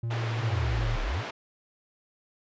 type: tone with vibrato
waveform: triangle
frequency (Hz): 114.5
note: A#2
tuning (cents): -31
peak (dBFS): -26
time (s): 0.03-0.96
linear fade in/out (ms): 5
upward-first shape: square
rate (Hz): 2.2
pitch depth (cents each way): 24
type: band-pass noise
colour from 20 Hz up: pink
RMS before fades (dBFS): -37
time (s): 0.1-1.31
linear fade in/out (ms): 10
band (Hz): 330 to 3000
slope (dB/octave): 12
type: exponential two-way sweep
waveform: sine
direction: down then up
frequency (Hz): 138.4 to 31.81 to 138.4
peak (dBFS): -27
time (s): 0.38-1.24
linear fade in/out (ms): 50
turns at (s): 1
effects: resampled to 16000 Hz